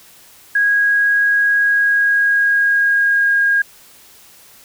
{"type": "tone with pitch glide", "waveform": "sine", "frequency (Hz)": [1647, 1627.1], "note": ["G#6", "G#6"], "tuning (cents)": [-15, -36], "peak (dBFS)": -11, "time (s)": [0.55, 3.62], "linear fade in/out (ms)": 5, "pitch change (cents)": -21, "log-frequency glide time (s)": [1.59, 3.39], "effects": ["white hiss -45 dBFS RMS until 4.64 s"]}